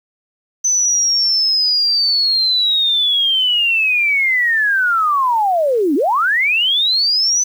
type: linear two-way sweep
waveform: sine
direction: down then up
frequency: 6100 to 261.6 to 6100 Hz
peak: -12 dBFS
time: 0.64-7.44 s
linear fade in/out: 10 ms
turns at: 5.95 s
effects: 7-bit